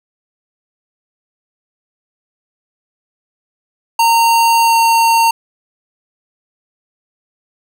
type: tone with pitch glide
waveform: square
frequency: 921 to 915.7 Hz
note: A#5 to A#5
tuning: -21 to -31 cents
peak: -9 dBFS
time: 3.99-5.31 s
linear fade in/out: 5 ms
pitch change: -10 cents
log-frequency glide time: 4.62-4.75 s
effects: none